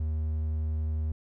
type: tone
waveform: triangle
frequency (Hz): 77.78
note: D#2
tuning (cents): 0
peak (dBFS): -25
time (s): 0-1.12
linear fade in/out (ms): 5
effects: none